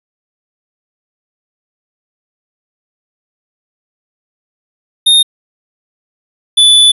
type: tone pair in turn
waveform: square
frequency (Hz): 3677 / 3478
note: A#7 / A7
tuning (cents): -24 / -21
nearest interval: minor second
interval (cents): 97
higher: first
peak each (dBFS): -5 / -4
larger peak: second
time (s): 5.06-5.23 / 6.57-6.92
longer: second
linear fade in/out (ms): 10
effects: resampled to 32000 Hz